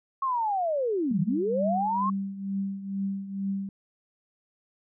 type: linear two-way sweep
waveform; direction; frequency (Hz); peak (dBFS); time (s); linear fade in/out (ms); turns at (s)
sine; down then up; 1098 to 146.83 to 1098; -24; 0.22-2.1; 5; 1.21
type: tone with tremolo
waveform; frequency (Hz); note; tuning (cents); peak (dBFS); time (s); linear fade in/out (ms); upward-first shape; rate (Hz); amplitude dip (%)
sine; 196; G3; 0; -25; 1.11-3.69; 2; triangle; 2.2; 75
effects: none

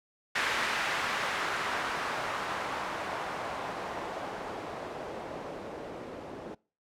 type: noise with low-pass filter sweep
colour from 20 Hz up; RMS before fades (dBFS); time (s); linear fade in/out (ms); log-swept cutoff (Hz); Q
blue; -35; 0.35-6.55; 10; 1800 to 420; 1.1
effects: noise-tail reverb RT60 0.4 s tail -25 dB re dry

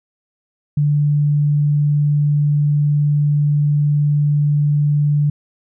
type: tone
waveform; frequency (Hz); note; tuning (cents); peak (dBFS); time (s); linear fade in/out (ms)
sine; 146.83; D3; 0; -12; 0.77-5.3; 5
effects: none

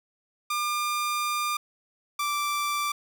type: tone pair in turn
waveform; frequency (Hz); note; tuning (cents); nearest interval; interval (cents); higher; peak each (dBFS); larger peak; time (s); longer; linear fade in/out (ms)
sawtooth; 1200 / 1171.9; D6 / D6; +37 / -4; unison; 41; first; -22; neither; 0.5-1.57 / 2.19-2.92; first; 5
effects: none

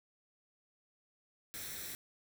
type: noise with comb filter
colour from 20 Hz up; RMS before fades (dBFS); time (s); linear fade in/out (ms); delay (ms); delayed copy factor
white; -44; 1.54-1.95; 0; 0.52; +0.6
effects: none

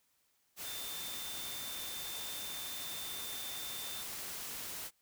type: tone in noise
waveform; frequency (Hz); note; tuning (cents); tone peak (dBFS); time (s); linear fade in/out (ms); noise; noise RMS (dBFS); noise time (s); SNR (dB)
sine; 3576; A7; +27; -45; 0.63-4.05; 50; white; -43; 0.56-4.91; -5
effects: white hiss -75 dBFS RMS until 5.01 s

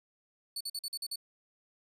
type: tone bursts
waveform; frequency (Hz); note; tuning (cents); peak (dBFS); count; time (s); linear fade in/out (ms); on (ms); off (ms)
sawtooth; 4469; C#8; +13; -32; 7; 0.56-1.159; 5; 47; 45
effects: resampled to 32000 Hz

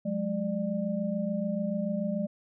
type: tone cluster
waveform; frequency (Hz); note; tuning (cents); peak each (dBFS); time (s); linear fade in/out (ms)
sine; 181.8 / 208.7 / 596; F#3 / G#3 / D5; -30 / +9 / +25; -33 / -30 / -34; 0.05-2.27; 10
effects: none

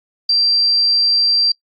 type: tone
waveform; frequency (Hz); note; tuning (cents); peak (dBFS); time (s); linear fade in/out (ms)
sine; 4712; D8; +5; -11; 0.29-1.52; 5
effects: noise-tail reverb RT60 0.1 s tail -23 dB re dry + AAC 48 kbps

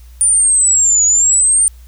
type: linear two-way sweep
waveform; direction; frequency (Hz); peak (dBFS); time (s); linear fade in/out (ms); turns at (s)
sine; down then up; 9330 to 6760 to 9010; -8; 0.21-1.68; 0; 1.05
effects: added 60 Hz sine -35 dBFS peak until 1.87 s + white hiss -51 dBFS RMS until 1.87 s

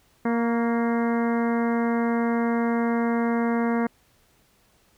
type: harmonic tone with a mistuned harmonic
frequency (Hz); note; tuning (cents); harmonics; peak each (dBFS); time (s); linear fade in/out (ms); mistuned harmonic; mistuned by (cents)
233.6; A#3; +4; 1 / 2 / 3 / 4 / 5 / 6 / 7 / 8 / 9; -22 / -28 / -32 / -34 / -36 / -38 / -39 / -40 / -41; 0.25-3.87; 5; 5; -39
effects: pink hiss -62 dBFS RMS until 4.97 s

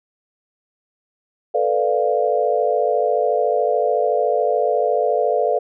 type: chord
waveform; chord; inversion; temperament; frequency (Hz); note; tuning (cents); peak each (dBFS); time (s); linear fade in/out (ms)
sine; B half-diminished seventh; third; equal; 440 / 493.9 / 587.3 / 698.5; A4 / B4 / D5 / F5; 0 / 0 / 0 / 0; -21; 1.54-5.59; 10
effects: none

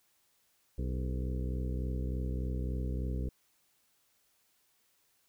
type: harmonic tone with a mistuned harmonic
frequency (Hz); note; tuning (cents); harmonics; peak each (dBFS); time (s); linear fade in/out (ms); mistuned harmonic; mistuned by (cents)
63.4; B1; +46; 1 / 2 / 3 / 4 / 5 / 6 / 7 / 8; -33 / -39 / -43 / -45 / -47 / -49 / -50 / -51; 0.78-3.29; 5; 6; +93
effects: white hiss -72 dBFS RMS until 5.28 s

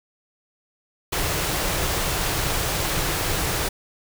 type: band-stop noise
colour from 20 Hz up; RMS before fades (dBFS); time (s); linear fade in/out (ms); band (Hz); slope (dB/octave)
pink; -24; 1.12-3.69; 10; 200 to 280; 96
effects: none

